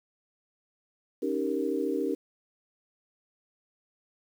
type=chord; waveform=sine; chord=Eb dominant seventh; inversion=third; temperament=equal; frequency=277.2 / 311.1 / 392 / 466.2 Hz; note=Db4 / Eb4 / G4 / Bb4; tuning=0 / 0 / 0 / 0 cents; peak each=-32 dBFS; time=1.22-2.15 s; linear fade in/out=10 ms; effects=9-bit